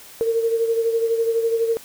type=beating tone pair; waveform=sine; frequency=455.9 / 467.9 Hz; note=A#4 / A#4; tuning=-39 / +6 cents; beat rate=12 Hz; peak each=-18 / -26 dBFS; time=0.21-1.77 s; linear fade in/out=0 ms; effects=white hiss -43 dBFS RMS until 1.84 s